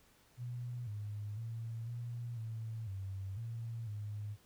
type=tone with pitch steps; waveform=sine; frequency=121.8 / 104.2 / 114.2 / 119.1 / 112.1 / 96.6 / 115.1 / 104.4 Hz; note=B2 / G#2 / A#2 / A#2 / A2 / G2 / A#2 / G#2; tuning=-24 / +6 / -35 / +38 / +33 / -25 / -22 / +10 cents; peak=-39 dBFS; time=0.37-4.37 s; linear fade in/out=50 ms; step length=500 ms; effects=pink hiss -67 dBFS RMS until 4.45 s